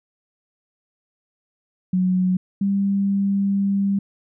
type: tone pair in turn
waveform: sine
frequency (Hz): 184 / 197.99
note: F#3 / G3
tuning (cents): -9 / +18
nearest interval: minor second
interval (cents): 127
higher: second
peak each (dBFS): -16 / -17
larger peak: first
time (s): 1.93-2.37 / 2.61-3.99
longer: second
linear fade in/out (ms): 5
effects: none